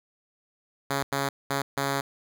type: tone bursts at uneven times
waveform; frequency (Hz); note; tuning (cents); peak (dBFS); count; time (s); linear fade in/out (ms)
5% pulse; 138.59; C#3; 0; -14; 4; 0.9-1.03 / 1.12-1.29 / 1.5-1.62 / 1.77-2.01; 5
effects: none